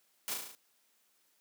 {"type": "noise with echo", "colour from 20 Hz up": "white", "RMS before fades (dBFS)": -37, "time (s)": [0.28, 0.34], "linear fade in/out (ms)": 0, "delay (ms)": 35, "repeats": 6, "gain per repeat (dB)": -3, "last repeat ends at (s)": 0.55, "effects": ["white hiss -72 dBFS RMS until 1.4 s", "high-pass 200 Hz 12 dB/octave"]}